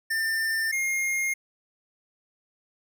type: tone pair in turn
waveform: square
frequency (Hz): 1794 / 2133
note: A6 / C7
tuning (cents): +33 / +33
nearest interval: minor third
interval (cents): 300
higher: second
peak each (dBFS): -25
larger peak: neither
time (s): 0.1-0.72 / 0.72-1.34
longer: neither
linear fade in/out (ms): 10
effects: none